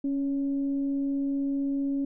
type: tone with frequency modulation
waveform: sine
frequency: 277.2 Hz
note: C#4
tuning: in tune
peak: -25 dBFS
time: 0.04-2.05 s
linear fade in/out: 5 ms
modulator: 285 Hz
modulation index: 0.22
effects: none